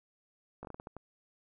slowing click train, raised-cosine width 1 ms, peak -30 dBFS, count 8, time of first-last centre 0.63-0.967 s, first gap 18 ms, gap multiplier 1.32, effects none

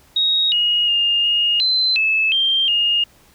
sine tone with pitch steps, 3771 / 2879 / 2823 / 2851 / 4068 / 2608 / 3168 / 2842 Hz, A#7 / F#7 / F7 / F7 / C8 / E7 / G7 / F7, +19 / -48 / +18 / +35 / -50 / -19 / +18 / +30 cents, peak -14 dBFS, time 0.16-3.04 s, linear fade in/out 5 ms, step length 360 ms, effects pink hiss -52 dBFS RMS until 3.34 s

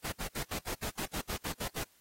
pink noise bursts, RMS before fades -37 dBFS, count 12, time 0.04-1.839 s, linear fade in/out 10 ms, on 83 ms, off 73 ms, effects white hiss -66 dBFS RMS until 2 s + AAC 48 kbps

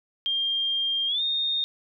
sine tone with pitch glide, 3201 to 3677 Hz, G7 to A#7, +36 to -24 cents, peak -23 dBFS, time 0.26-1.64 s, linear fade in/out 0 ms, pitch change +240 cents, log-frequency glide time 1.07-1.22 s, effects none

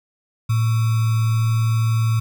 sine tone with sample-and-hold, 112.4 Hz, A2, 37 cents sharp, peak -15 dBFS, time 0.49-2.2 s, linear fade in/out 10 ms, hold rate 1225 Hz, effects none

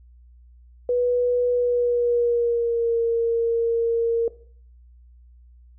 sine tone with pitch glide, 490 to 462.8 Hz, B4 to A#4, -14 to -13 cents, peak -18 dBFS, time 0.89-4.28 s, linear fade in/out 2 ms, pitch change -99 cents, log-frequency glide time 1.51-2.98 s, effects noise-tail reverb RT60 0.5 s tail -17 dB re dry + added 60 Hz sine -47 dBFS peak until 5.78 s

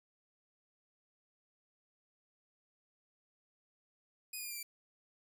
5% pulse tone with pitch steps, 2489 / 2450 / 2413 / 2375 / 2338 Hz, D#7 / D#7 / D7 / D7 / D7, 0 / -27 / +46 / +19 / -8 cents, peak -32 dBFS, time 4.33-4.63 s, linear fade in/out 5 ms, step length 60 ms, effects none

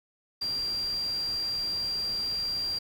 sine tone in noise, 4743 Hz, D8, 16 cents sharp, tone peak -28 dBFS, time 0.41-2.79 s, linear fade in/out 10 ms, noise pink, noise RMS -45 dBFS, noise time 0.41-2.79 s, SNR +14 dB, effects none

